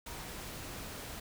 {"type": "tone in noise", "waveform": "sine", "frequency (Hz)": 945, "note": "A#5", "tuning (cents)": 23, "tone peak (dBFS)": -55, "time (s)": [0.07, 0.27], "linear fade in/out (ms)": 5, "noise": "pink", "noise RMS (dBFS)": -44, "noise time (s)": [0.06, 1.2], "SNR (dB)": -14, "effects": []}